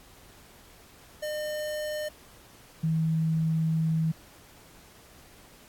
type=tone pair in turn; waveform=square / sine; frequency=606 / 160.51 Hz; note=D#5 / E3; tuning=-46 / -46 cents; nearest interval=octave + major seventh; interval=2300 cents; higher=first; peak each=-31 / -23 dBFS; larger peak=second; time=1.22-2.09 / 2.83-4.12 s; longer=second; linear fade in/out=10 ms; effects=pink hiss -54 dBFS RMS until 5.68 s + AAC 64 kbps